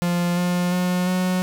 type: tone with pitch steps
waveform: 45% pulse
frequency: 174.61 / 177.46 / 180.35 / 183.29 Hz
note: F3 / F3 / F#3 / F#3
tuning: 0 / +28 / -44 / -16 cents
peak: -19 dBFS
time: 0.02-1.42 s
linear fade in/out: 0 ms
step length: 350 ms
effects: 9-bit